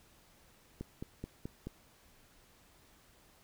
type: click train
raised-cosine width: 3 ms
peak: -27 dBFS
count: 5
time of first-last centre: 0.81-1.67 s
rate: 4.65 Hz
effects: pink hiss -64 dBFS RMS until 3.43 s